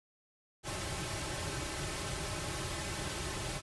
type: noise with comb filter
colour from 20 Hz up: pink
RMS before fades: -38 dBFS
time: 0.63-3.62 s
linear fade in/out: 50 ms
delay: 4.2 ms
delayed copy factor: -0.7
effects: resampled to 24000 Hz